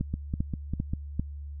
two click trains, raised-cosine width 5 ms, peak -17 / -15 dBFS, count 5 / 4, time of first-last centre 0.14-0.935 / 0.01-1.196 s, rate 5.03 / 2.53 Hz, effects added 72 Hz sine -36 dBFS peak until 1.6 s

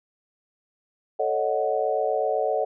sine chord, D# half-diminished seventh, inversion second, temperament equal, 440 / 554.4 / 622.3 / 740 Hz, A4 / C#5 / D#5 / F#5, 0 / 0 / 0 / 0 cents, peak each -27 dBFS, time 1.19-2.65 s, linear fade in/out 10 ms, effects none

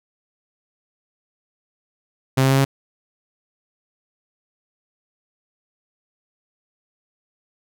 sawtooth tone with pitch steps, 132.6 / 133.91 / 135.23 / 136.56 Hz, C3 / C3 / C#3 / C#3, +23 / +41 / -43 / -26 cents, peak -10 dBFS, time 2.37-2.65 s, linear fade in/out 10 ms, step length 70 ms, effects none

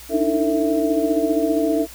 sine tone cluster, 291.7 / 307.3 / 322 / 450.7 / 661 Hz, D4 / D#4 / E4 / A4 / E5, -12 / -21 / -41 / +42 / +5 cents, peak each -23 dBFS, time 0.09-1.87 s, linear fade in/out 50 ms, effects added 60 Hz sine -44 dBFS peak until 1.94 s + white hiss -41 dBFS RMS until 1.94 s

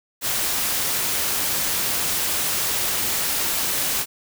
white noise, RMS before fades -23 dBFS, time 0.21-4.06 s, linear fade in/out 50 ms, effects none

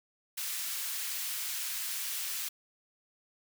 white high-pass noise, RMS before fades -36 dBFS, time 0.37-2.49 s, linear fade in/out 10 ms, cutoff 1600 Hz, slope 12 dB/octave, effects none

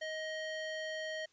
square tone with band-pass filter, 628 Hz, D#5, 16 cents sharp, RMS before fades -40 dBFS, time 0.01-1.26 s, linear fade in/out 10 ms, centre 2100 Hz, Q 0.77, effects white hiss -70 dBFS RMS until 1.32 s + resampled to 16000 Hz

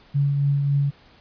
sine tone with tremolo, 141.4 Hz, C#3, 35 cents sharp, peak -16 dBFS, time 0.14-0.91 s, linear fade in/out 20 ms, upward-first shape triangle, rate 3.6 Hz, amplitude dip 35%, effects pink hiss -53 dBFS RMS until 1.2 s + resampled to 11025 Hz

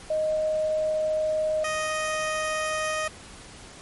sine / 15% pulse tone pair in turn, 622.3 / 622.3 Hz, D#5 / D#5, 0 / 0 cents, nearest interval unison, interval 0 cents, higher neither, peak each -22 / -19 dBFS, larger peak second, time 0.1-1.64 / 1.64-3.08 s, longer first, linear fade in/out 5 ms, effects pink hiss -45 dBFS RMS until 3.81 s + MP3 48 kbps

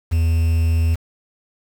triangle tone with quantisation, 82.5 Hz, E2, 2 cents sharp, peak -12 dBFS, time 0.11-0.96 s, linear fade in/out 20 ms, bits 6, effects none

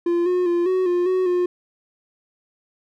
triangle tone with pitch steps, 344.9 / 361 / 346.4 / 372 / 353.4 / 371.2 / 356.8 Hz, F4 / F#4 / F4 / F#4 / F4 / F#4 / F4, -22 / -43 / -14 / +9 / +21 / +6 / +37 cents, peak -15 dBFS, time 0.06-1.46 s, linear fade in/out 5 ms, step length 200 ms, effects none

